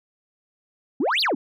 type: exponential two-way sweep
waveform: sine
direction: up then down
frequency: 229.8 to 4974 to 229.8 Hz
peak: -17 dBFS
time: 1-1.35 s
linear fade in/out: 5 ms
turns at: 1.21 s
effects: tanh soft clip ceiling -17 dBFS